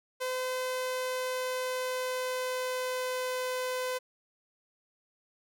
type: tone with pitch glide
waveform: sawtooth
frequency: 511 to 507.8 Hz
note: C5 to B4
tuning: -41 to +48 cents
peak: -27 dBFS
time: 0.2-3.99 s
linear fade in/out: 20 ms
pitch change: -11 cents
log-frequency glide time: 0.57-3.41 s
effects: none